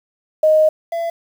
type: tone pair in turn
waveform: sine / triangle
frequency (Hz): 622.3 / 672.7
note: D#5 / E5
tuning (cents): 0 / +35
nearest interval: minor second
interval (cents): 135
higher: second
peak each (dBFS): -9 / -17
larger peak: first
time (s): 0.43-0.69 / 0.92-1.1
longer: first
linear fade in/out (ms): 5
effects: 7-bit